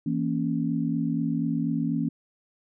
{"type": "chord", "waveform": "sine", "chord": "A# diminished", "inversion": "second", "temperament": "equal", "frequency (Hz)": [164.81, 233.1, 277.2], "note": ["E3", "A#3", "C#4"], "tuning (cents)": [0, 0, 0], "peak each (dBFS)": -28, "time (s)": [0.06, 2.09], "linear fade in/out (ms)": 5, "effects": []}